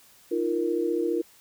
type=chord; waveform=sine; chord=Eb suspended second; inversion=none; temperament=equal with one note detuned; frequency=311.1 / 345.8 / 466.2 Hz; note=Eb4 / F4 / Bb4; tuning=0 / -17 / 0 cents; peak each=-30 / -26 / -28 dBFS; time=0.31-1.22 s; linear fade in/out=10 ms; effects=white hiss -56 dBFS RMS until 1.4 s